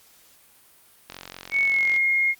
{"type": "click train", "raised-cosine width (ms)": 0.2, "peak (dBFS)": -19, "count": 40, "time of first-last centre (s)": [1.1, 1.963], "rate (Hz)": 45.2}
{"type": "tone with pitch glide", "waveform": "sine", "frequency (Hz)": [2217, 2143], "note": ["C#7", "C7"], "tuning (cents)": [0, 41], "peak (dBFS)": -18, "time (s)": [1.51, 2.35], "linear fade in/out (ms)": 50, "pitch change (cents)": -59, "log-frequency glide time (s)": [1.62, 1.89]}
{"effects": ["white hiss -55 dBFS RMS until 2.39 s", "Opus 48 kbps"]}